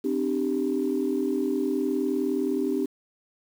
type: chord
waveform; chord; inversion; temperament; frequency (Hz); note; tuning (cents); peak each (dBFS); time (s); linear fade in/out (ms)
sine; C suspended second; none; equal with one note detuned; 261.6 / 301.1 / 392; C4 / D4 / G4; 0 / +43 / 0; -27; 0.04-2.86; 10
effects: tanh soft clip ceiling -15 dBFS + 8-bit